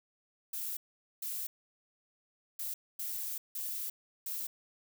violet noise bursts at uneven times, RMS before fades -38 dBFS, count 6, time 0.53-0.77 / 1.22-1.47 / 2.59-2.74 / 2.99-3.38 / 3.55-3.9 / 4.26-4.47 s, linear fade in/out 5 ms, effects none

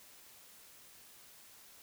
silence, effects white hiss -58 dBFS RMS until 1.82 s

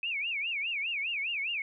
sine tone with vibrato, 2489 Hz, D#7, in tune, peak -30 dBFS, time 0.03-1.62 s, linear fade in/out 2 ms, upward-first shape sine, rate 4.9 Hz, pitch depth 230 cents each way, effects none

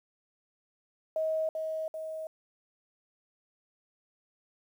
sine tone with echo, 634 Hz, D#5, 32 cents sharp, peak -27 dBFS, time 1.16-1.49 s, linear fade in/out 2 ms, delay 390 ms, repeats 2, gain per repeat -4 dB, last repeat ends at 2.27 s, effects 10-bit

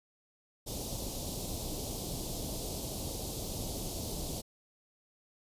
pink band-stop noise, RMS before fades -38 dBFS, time 0.66-4.42 s, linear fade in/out 20 ms, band 750 to 3700 Hz, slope 24 dB/octave, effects resampled to 32000 Hz

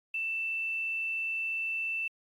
sine tone with quantisation, 2663 Hz, E7, 17 cents sharp, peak -30 dBFS, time 0.14-2.08 s, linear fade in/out 5 ms, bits 10, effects AAC 48 kbps

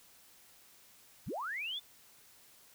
sine linear sweep, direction up, 30.87 to 3606 Hz, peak -36 dBFS, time 1.26-1.8 s, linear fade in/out 20 ms, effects white hiss -61 dBFS RMS until 2.74 s

